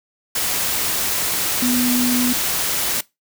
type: tone in noise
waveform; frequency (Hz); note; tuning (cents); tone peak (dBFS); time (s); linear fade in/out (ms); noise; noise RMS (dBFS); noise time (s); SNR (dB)
sine; 246.9; B3; 0; -17; 1.62-2.33; 5; white; -21; 0.35-3.01; +1
effects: noise-tail reverb RT60 0.2 s tail -21 dB re dry